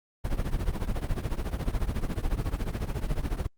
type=noise with tremolo; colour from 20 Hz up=brown; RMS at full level=-25 dBFS; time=0.24-3.47 s; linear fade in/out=10 ms; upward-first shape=triangle; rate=14 Hz; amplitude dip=90%; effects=Opus 32 kbps